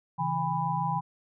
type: tone cluster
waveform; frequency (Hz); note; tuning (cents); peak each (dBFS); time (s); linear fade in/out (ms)
sine; 137.7 / 164.3 / 813 / 991; C#3 / E3 / G#5 / B5; -11 / -5 / -37 / +6; -35 / -32 / -31 / -30; 0.18-1.01; 20
effects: none